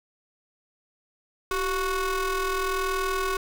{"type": "ring-modulated tone", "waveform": "30% pulse", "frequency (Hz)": 364.3, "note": "F#4", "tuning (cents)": -27, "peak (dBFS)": -19, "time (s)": [1.51, 3.37], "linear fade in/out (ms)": 2, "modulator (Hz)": 749, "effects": []}